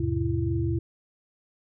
sine tone cluster, 80.2 / 103 / 126.5 / 335.1 Hz, E2 / G#2 / B2 / E4, -47 / -14 / +42 / +29 cents, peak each -29 dBFS, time 0-0.79 s, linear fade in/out 5 ms, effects none

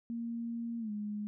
sine tone with pitch glide, 232.9 to 208.7 Hz, A#3 to G#3, -1 to +9 cents, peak -35 dBFS, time 0.1-1.27 s, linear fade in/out 0 ms, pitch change -190 cents, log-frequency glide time 0.79-0.91 s, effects none

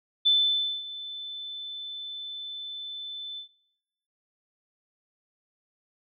sine tone with ADSR envelope, 3520 Hz, A7, in tune, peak -17 dBFS, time 0.25-3.49 s, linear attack 18 ms, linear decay 560 ms, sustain -17 dB, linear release 110 ms, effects noise-tail reverb RT60 1.0 s tail -26 dB re dry

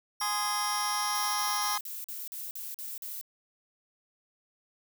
sawtooth tone, 5588 Hz, F8, in tune, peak -31 dBFS, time 0.2-1.76 s, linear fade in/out 5 ms
sawtooth chord, Ab major, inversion none, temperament just, 830.6 / 1038.3 / 1245.9 Hz, Ab5 / C6 / Eb6, 0 / -14 / +2 cents, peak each -30 dBFS, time 0.21-1.78 s, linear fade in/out 5 ms
violet noise bursts, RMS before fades -39 dBFS, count 9, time 1.15-3.212 s, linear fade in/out 0 ms, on 190 ms, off 44 ms
effects none

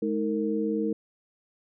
sine tone cluster, 212.1 / 314.9 / 457.4 Hz, G#3 / D#4 / A#4, +37 / +21 / -33 cents, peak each -29 dBFS, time 0.02-0.93 s, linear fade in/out 5 ms, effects none

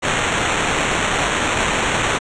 white noise with sample-and-hold, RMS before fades -19 dBFS, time 0.02-2.19 s, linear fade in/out 20 ms, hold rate 4900 Hz, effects resampled to 22050 Hz

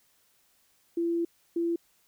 sine tone bursts at uneven times, 338.4 Hz, E4, 45 cents sharp, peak -25 dBFS, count 2, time 0.97-1.25 / 1.56-1.76 s, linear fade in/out 5 ms, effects white hiss -67 dBFS RMS until 2.07 s

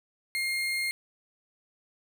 35% pulse tone, 2128 Hz, C7, 29 cents sharp, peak -26 dBFS, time 0.35-0.91 s, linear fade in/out 0 ms, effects none

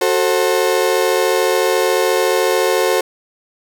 35% pulse chord, F# diminished, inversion none, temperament just, 370 / 444 / 532.8 Hz, F#4 / A4 / C5, 0 / +16 / +31 cents, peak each -16 dBFS, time 0.01-3.01 s, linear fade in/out 5 ms, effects none

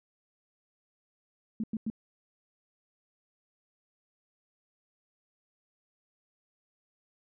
sine tone bursts, 220 Hz, A3, in tune, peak -29 dBFS, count 3, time 1.6-1.901 s, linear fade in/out 2 ms, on 37 ms, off 95 ms, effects none

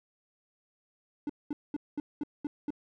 triangle tone bursts, 293.7 Hz, D4, in tune, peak -28 dBFS, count 7, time 1.27-2.705 s, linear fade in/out 2 ms, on 25 ms, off 210 ms, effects none

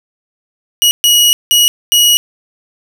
sawtooth tone bursts at uneven times, 2907 Hz, F#7, 31 cents flat, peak -3 dBFS, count 4, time 0.82-0.91 / 1.04-1.33 / 1.51-1.68 / 1.92-2.17 s, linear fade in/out 0 ms, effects none

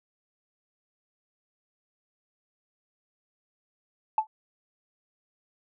sine tone with exponential decay, 870 Hz, A5, 20 cents flat, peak -15 dBFS, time 4.18-4.27 s, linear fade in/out 2 ms, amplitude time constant 18 ms, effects tanh soft clip ceiling -13 dBFS

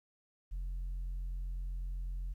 sine tone, 43.99 Hz, F1, 13 cents sharp, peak -33 dBFS, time 0.51-2.34 s, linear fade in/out 20 ms, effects tanh soft clip ceiling -35 dBFS + 12-bit

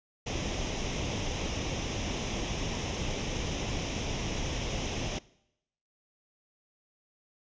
pink noise with comb filter, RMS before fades -33 dBFS, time 0.26-5.19 s, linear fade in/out 10 ms, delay 0.34 ms, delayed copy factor +0.6, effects noise-tail reverb RT60 0.8 s tail -21 dB re dry + resampled to 16000 Hz

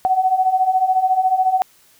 sine beating tone pair, 740 / 754 Hz, F#5 / F#5, 0 / +32 cents, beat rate 14 Hz, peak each -19 / -15 dBFS, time 0.05-1.62 s, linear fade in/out 0 ms, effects white hiss -53 dBFS RMS until 1.99 s

